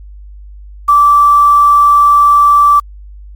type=tone with quantisation; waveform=sine; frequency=1164 Hz; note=D6; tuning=16 cents flat; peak=-3 dBFS; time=0.88-2.8 s; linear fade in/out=10 ms; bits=5; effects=added 50 Hz sine -29 dBFS peak until 3.35 s + MP3 96 kbps